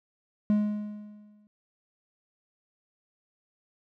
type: tone with exponential decay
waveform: triangle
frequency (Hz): 209.3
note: G#3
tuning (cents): +14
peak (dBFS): -17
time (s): 0.5-1.47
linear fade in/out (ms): 0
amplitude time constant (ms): 210
effects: none